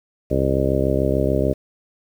harmonic tone, 66.8 Hz, C2, 36 cents sharp, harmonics 1 / 2 / 3 / 4 / 5 / 6 / 7 / 8 / 9, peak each -24 / -24 / -28 / -25 / -26 / -24 / -28 / -27 / -24 dBFS, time 0.3-1.54 s, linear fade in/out 20 ms, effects 8-bit

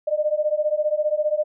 sine beating tone pair, 598 / 613 Hz, D5 / D#5, +31 / -26 cents, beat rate 15 Hz, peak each -22 dBFS, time 0.07-1.44 s, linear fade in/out 10 ms, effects none

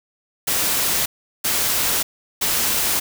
white noise bursts, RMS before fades -20 dBFS, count 3, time 0.47-3 s, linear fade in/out 10 ms, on 590 ms, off 380 ms, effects none

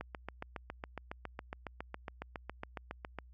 click train, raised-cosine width 0.5 ms, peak -25 dBFS, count 24, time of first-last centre 0.01-3.187 s, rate 7.24 Hz, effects added 61 Hz sine -54 dBFS peak until 3.33 s

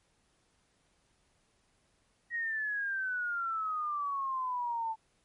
sine exponential sweep, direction down, 1901 to 880 Hz, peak -31 dBFS, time 2.3-4.96 s, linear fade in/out 50 ms, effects pink hiss -72 dBFS RMS until 5.24 s + MP3 48 kbps

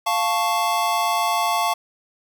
square chord, F augmented, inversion none, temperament equal, 698.5 / 880 / 1108.7 Hz, F5 / A5 / C#6, 0 / 0 / 0 cents, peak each -24 dBFS, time 0.06-1.74 s, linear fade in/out 10 ms, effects none

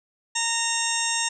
harmonic tone with a mistuned harmonic, 922 Hz, A#5, 19 cents flat, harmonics 1 / 2 / 3 / 4 / 6 / 7 / 8 / 9, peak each -31 / -31 / -31 / -31 / -31 / -31 / -31 / -31 dBFS, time 0.35-1.29 s, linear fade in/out 10 ms, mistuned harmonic 7, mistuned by -17 cents, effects none

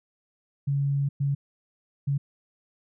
sine tone bursts at uneven times, 140.2 Hz, C#3, 20 cents sharp, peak -22 dBFS, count 3, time 0.67-1.09 / 1.2-1.35 / 2.07-2.18 s, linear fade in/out 10 ms, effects none

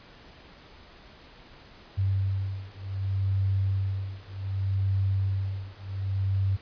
sine beating tone pair, 96.6 / 97.26 Hz, G2 / G2, -25 / -13 cents, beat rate 0.66 Hz, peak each -28 dBFS, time 1.97-6.57 s, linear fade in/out 20 ms, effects pink hiss -51 dBFS RMS until 6.61 s + resampled to 11025 Hz

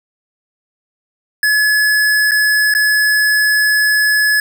square tone with dropouts, 1704 Hz, G#6, 44 cents sharp, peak -11 dBFS, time 1.43-4.4 s, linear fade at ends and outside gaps 2 ms, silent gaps 2.311-2.317 / 2.739-2.749 s, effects none

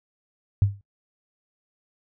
sine tone with exponential decay, 100 Hz, G2, 35 cents sharp, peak -12 dBFS, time 0.62-0.81 s, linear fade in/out 0 ms, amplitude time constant 40 ms, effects noise-tail reverb RT60 0.1 s tail -21 dB re dry

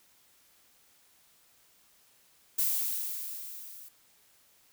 violet noise with level ramp, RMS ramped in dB -27 to -49 dBFS, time 2.58-3.89 s, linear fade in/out 10 ms, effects white hiss -64 dBFS RMS until 4.72 s

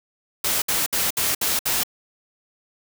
white noise bursts, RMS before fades -22 dBFS, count 6, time 0.44-1.835 s, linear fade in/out 5 ms, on 180 ms, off 63 ms, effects none

